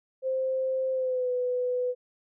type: tone with pitch glide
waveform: sine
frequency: 523.3 to 497.7 Hz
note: C5 to B4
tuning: 0 to +13 cents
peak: -25 dBFS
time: 0.22-1.95 s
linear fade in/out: 50 ms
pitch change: -87 cents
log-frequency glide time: 0.92-1.31 s
effects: none